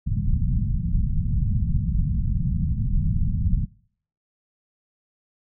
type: low-pass noise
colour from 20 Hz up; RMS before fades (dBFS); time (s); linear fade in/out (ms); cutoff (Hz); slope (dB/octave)
pink; -22; 0.06-3.66; 20; 200; 48
effects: noise-tail reverb RT60 0.6 s tail -24 dB re dry